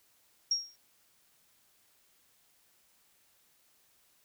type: tone with exponential decay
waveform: sine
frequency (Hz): 5588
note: F8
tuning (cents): 0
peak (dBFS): -23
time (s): 0.51-0.76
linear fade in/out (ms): 5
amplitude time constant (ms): 53
effects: white hiss -68 dBFS RMS until 4.24 s